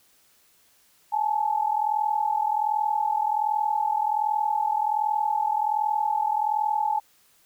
sine tone pair together, 838.7 / 880 Hz, G#5 / A5, +17 / 0 cents, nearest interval minor second, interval 83 cents, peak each -24 / -25 dBFS, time 1.12-7 s, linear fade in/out 10 ms, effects white hiss -61 dBFS RMS until 7.45 s

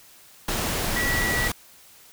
sine tone in noise, 1942 Hz, B6, 30 cents flat, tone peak -24 dBFS, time 0.96-1.48 s, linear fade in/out 5 ms, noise pink, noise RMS -26 dBFS, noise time 0.48-1.52 s, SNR -1 dB, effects white hiss -51 dBFS RMS until 2.12 s

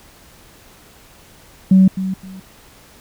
sine tone with echo, 189.2 Hz, F#3, 39 cents sharp, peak -5 dBFS, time 1.71-1.88 s, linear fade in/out 5 ms, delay 260 ms, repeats 2, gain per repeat -13 dB, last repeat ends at 2.4 s, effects tanh soft clip ceiling -2 dBFS + pink hiss -46 dBFS RMS until 3 s

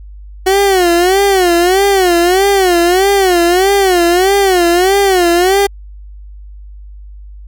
30% pulse tone with vibrato, 370 Hz, F#4, in tune, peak -5 dBFS, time 0.46-5.67 s, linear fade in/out 10 ms, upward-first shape sine, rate 1.6 Hz, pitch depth 140 cents each way, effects added 50 Hz sine -29 dBFS peak until 7.47 s

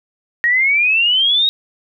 sine exponential sweep, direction up, 1866 to 3806 Hz, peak -11 dBFS, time 0.44-1.49 s, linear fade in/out 0 ms, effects none

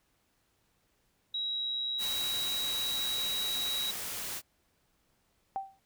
sine tone, 3857 Hz, B7, 42 cents flat, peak -31 dBFS, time 1.34-3.91 s, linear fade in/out 5 ms
white noise, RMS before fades -38 dBFS, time 1.98-4.42 s, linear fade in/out 50 ms
sine tone with exponential decay, 778 Hz, G5, 13 cents flat, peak -28 dBFS, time 5.56-5.79 s, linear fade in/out 0 ms, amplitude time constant 48 ms
effects pink hiss -73 dBFS RMS until 5.85 s

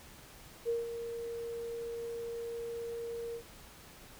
sine tone with ADSR envelope, 466.2 Hz, A#4, in tune, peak -28 dBFS, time 0.65-3.43 s, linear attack 40 ms, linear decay 160 ms, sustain -9 dB, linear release 78 ms, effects pink hiss -54 dBFS RMS until 4.19 s

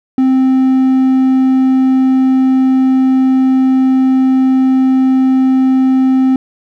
triangle tone, 261.6 Hz, C4, in tune, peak -5 dBFS, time 0.18-6.36 s, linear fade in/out 2 ms, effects none

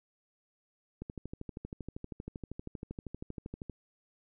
click train, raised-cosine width 3 ms, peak -27 dBFS, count 35, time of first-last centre 1.02-3.697 s, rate 12.7 Hz, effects none

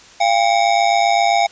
square ring-modulated tone, 745 Hz, F#5, 12 cents sharp, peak -10 dBFS, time 0.2-1.47 s, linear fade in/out 10 ms, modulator 53.8 Hz, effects white hiss -43 dBFS RMS until 1.51 s + resampled to 16000 Hz

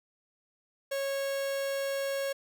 45% pulse tone, 550 Hz, C#5, 14 cents flat, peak -30 dBFS, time 0.91-2.33 s, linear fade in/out 10 ms, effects none

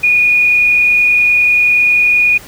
sine tone with frequency modulation, 2453 Hz, D#7, 25 cents flat, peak -7 dBFS, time 0.03-2.38 s, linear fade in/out 10 ms, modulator 30.4 Hz, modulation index 0.63, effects pink hiss -35 dBFS RMS until 2.47 s

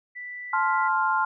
sine tone, 1975.5 Hz, B6, in tune, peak -34 dBFS, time 0.15-0.89 s, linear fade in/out 20 ms
sine chord, F major, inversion first, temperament just, 873.1 / 1047.7 / 1396.9 Hz, A5 / C6 / F6, -14 / +2 / 0 cents, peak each -25 dBFS, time 0.53-1.25 s, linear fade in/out 5 ms
effects none

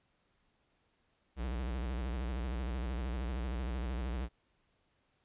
square tone with vibrato, 61.6 Hz, B1, 4 cents flat, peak -35 dBFS, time 1.36-4.29 s, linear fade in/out 50 ms, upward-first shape sine, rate 13 Hz, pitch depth 160 cents each way, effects pink hiss -75 dBFS RMS until 5.24 s + resampled to 8000 Hz

